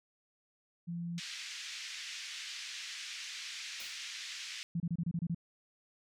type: tone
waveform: sine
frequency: 171.2 Hz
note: F3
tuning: 34 cents flat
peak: -36 dBFS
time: 0.87-1.2 s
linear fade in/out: 20 ms
type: band-pass noise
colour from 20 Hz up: pink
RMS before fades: -44 dBFS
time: 1.18-4.63 s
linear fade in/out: 0 ms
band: 2000 to 6500 Hz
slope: 24 dB/octave
type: noise with exponential decay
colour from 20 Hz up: white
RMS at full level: -47 dBFS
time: 3.8-4.05 s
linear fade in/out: 1 ms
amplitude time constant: 53 ms
type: tone bursts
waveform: sine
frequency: 169.3 Hz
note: E3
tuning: 46 cents sharp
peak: -31 dBFS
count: 8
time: 4.75-5.347 s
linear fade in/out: 5 ms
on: 51 ms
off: 27 ms
effects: none